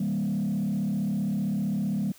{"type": "tone with frequency modulation", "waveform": "sine", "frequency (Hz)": 200, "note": "G3", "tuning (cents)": 35, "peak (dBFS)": -23, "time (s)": [0, 2.12], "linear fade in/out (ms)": 5, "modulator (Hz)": 35.4, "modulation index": 1.1, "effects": ["tanh soft clip ceiling -22 dBFS", "white hiss -54 dBFS RMS until 2.18 s"]}